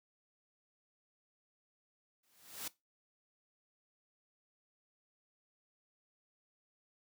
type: noise with exponential growth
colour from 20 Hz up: white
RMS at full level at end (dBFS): -39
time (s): 2.23-2.68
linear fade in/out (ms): 5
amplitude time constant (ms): 97
effects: noise-tail reverb RT60 0.2 s tail -19 dB re dry + high-pass 100 Hz 12 dB/octave